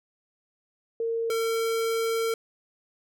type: tone pair in turn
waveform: sine / square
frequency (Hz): 458 / 454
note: A#4 / A#4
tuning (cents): -31 / -46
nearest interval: unison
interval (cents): 15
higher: first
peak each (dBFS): -25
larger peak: neither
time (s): 1-1.3 / 1.3-2.34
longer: second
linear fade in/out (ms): 2
effects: none

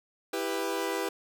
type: chord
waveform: sawtooth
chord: E minor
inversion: none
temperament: equal with one note detuned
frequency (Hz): 329.6 / 395.6 / 493.9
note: E4 / G4 / B4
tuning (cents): 0 / +16 / 0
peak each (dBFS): -31 / -29 / -30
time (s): 0.33-1.09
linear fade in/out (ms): 5
effects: none

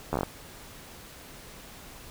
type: slowing click train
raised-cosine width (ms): 1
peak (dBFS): -13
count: 7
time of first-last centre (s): 0.13-0.232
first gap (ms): 12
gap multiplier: 1.14
effects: pink hiss -47 dBFS RMS until 2.1 s

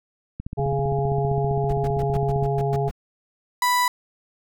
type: click train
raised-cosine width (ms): 5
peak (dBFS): -18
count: 32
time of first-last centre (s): 0.4-2.426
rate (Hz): 15.3
type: harmonic tone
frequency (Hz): 138.59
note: C#3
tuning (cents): 0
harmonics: 1 / 3 / 5 / 6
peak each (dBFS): -23 / -25 / -28 / -31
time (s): 0.57-2.9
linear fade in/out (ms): 20
type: noise bursts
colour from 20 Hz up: brown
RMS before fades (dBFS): -30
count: 9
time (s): 1.69-2.912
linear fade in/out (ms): 5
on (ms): 38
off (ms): 110
type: tone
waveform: 35% pulse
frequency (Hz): 988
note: B5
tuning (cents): 0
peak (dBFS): -16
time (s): 3.62-3.88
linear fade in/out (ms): 2
effects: none

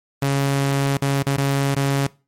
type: tone with dropouts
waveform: sawtooth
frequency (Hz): 138.59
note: C#3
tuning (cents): 0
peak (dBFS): -13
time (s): 0.22-2.07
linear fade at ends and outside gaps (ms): 5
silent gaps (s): 0.973-1.019 / 1.228-1.265 / 1.366-1.378 / 1.748-1.764
effects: noise-tail reverb RT60 0.3 s tail -21 dB re dry + MP3 64 kbps

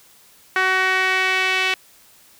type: tone with band-pass filter sweep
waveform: sawtooth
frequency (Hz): 375.5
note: F#4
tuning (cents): +26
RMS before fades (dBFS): -19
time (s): 0.56-1.74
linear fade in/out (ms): 2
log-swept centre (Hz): 1700 to 2600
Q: 2.4
effects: white hiss -51 dBFS RMS until 2.39 s

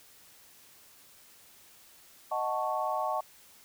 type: chord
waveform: sine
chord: D# half-diminished seventh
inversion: none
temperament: equal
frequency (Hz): 622.3 / 740 / 880 / 1108.7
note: D#5 / F#5 / A5 / C#6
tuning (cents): 0 / 0 / 0 / 0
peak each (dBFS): -34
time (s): 2.31-3.21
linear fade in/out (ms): 10
effects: white hiss -57 dBFS RMS until 3.64 s

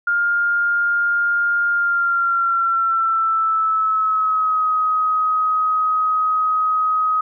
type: tone with pitch glide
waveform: sine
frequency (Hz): 1408 to 1261.7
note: F6 to D#6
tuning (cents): +14 to +24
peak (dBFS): -15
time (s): 0.07-7.21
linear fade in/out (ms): 5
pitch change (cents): -190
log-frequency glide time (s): 1.7-4.66
effects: none

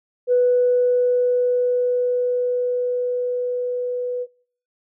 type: tone with level ramp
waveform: sine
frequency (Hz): 493.9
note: B4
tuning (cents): 0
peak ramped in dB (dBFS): -12 to -22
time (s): 0.27-4.27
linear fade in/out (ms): 50
effects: noise-tail reverb RT60 0.6 s tail -26 dB re dry + tanh soft clip ceiling -8 dBFS

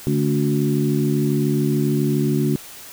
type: harmonic tone with a mistuned harmonic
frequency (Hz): 72.9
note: D2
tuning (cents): -12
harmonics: 2 / 3 / 4 / 5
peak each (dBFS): -20 / -22 / -23 / -24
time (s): 0.07-2.56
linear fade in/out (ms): 0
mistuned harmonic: 4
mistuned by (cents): -34
effects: white hiss -39 dBFS RMS until 2.92 s

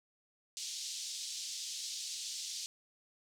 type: band-pass noise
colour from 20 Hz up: white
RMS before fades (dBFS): -42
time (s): 0.57-2.66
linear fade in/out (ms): 0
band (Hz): 3500 to 7000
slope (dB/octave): 24
effects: none

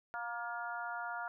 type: harmonic tone with a mistuned harmonic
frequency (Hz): 235.8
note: A#3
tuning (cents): +20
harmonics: 3 / 4 / 5 / 6 / 7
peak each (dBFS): -43 / -44 / -49 / -41 / -53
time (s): 0.14-1.28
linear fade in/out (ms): 0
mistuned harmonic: 7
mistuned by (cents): +49
effects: none

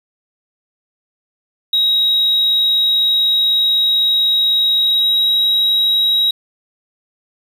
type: tone with pitch glide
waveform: triangle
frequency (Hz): 3811 to 3833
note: A#7 to A#7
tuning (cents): +38 to +47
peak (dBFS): -9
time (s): 1.73-6.31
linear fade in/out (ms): 5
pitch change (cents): +9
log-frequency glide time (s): 4.75-5.27
effects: tanh soft clip ceiling -7 dBFS + 7-bit

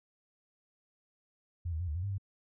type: tone with pitch steps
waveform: sine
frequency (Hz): 86.3 / 78.9 / 89.3 / 74.5 / 88.8 / 99.9 / 97.6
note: F2 / D#2 / F2 / D2 / F2 / G2 / G2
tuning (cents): -20 / +25 / +39 / +25 / +29 / +33 / -7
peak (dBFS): -32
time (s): 1.65-2.182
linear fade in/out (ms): 10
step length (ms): 76
effects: none

